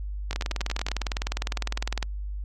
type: two click trains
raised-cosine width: 0.2 ms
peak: -12 / -14 dBFS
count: 35 / 7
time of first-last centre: 0.31-2.027 / 0.33-0.886 s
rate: 19.8 / 10.8 Hz
effects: added 50 Hz sine -30 dBFS peak until 2.44 s + AAC 48 kbps